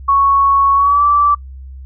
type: tone with pitch glide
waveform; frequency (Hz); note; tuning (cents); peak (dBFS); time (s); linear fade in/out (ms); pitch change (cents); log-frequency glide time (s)
sine; 1108.7 to 1162.5; C#6 to D6; 0 to -18; -8; 0.08-1.35; 10; +82; 0.75-1.03
effects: noise-tail reverb RT60 0.1 s tail -26 dB re dry + added 66 Hz sine -29 dBFS peak until 1.85 s